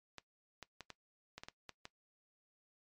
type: clicks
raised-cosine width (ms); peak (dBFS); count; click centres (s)
0.2; -29; 9; 0.183 / 0.627 / 0.807 / 0.903 / 1.38 / 1.435 / 1.485 / 1.693 / 1.854
effects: noise-tail reverb RT60 0.1 s tail -18 dB re dry + MP3 96 kbps